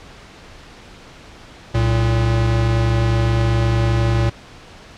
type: tone pair together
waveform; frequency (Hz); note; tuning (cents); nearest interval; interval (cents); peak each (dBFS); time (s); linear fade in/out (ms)
square; 63.08 / 114.5; B1 / A#2; +37 / -31; minor seventh; 1032; -21 / -16; 1.74-4.3; 10
effects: pink hiss -41 dBFS RMS until 4.97 s + low-pass 5000 Hz 12 dB/octave